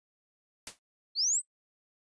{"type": "noise with exponential decay", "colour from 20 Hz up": "white", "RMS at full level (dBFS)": -35, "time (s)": [0.67, 0.79], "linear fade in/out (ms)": 2, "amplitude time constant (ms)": 24}
{"type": "linear sweep", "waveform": "sine", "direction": "up", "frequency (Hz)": [4096, 8372], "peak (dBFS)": -25, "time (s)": [1.15, 1.42], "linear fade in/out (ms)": 50}
{"effects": ["noise-tail reverb RT60 0.1 s tail -22 dB re dry", "resampled to 22050 Hz"]}